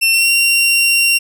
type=tone with pitch glide; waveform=sawtooth; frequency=2700 to 2755 Hz; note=E7 to F7; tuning=+41 to -24 cents; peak=-7 dBFS; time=0.01-1.19 s; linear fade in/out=20 ms; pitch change=+35 cents; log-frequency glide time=0.12-0.31 s; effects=none